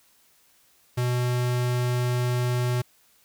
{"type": "tone", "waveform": "square", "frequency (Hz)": 123.47, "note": "B2", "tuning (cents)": 0, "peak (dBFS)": -23, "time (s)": [0.97, 2.82], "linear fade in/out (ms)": 10, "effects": ["white hiss -61 dBFS RMS until 3.24 s"]}